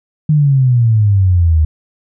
sine exponential sweep, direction down, 155.56 to 76.2 Hz, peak -7 dBFS, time 0.29-1.65 s, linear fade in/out 5 ms, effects none

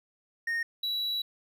triangle tone pair in turn, 1849 / 3918 Hz, A#6 / B7, -15 / -15 cents, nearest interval octave + minor second, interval 1300 cents, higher second, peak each -26 / -27 dBFS, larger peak first, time 0.47-0.63 / 0.83-1.22 s, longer second, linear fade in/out 5 ms, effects none

